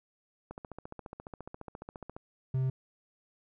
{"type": "click train", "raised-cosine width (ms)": 1, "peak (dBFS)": -28, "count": 25, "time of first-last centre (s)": [0.51, 2.165], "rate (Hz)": 14.5}
{"type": "tone", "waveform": "triangle", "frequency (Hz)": 130.81, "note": "C3", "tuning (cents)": 0, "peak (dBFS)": -25, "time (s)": [2.54, 2.7], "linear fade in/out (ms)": 5}
{"effects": []}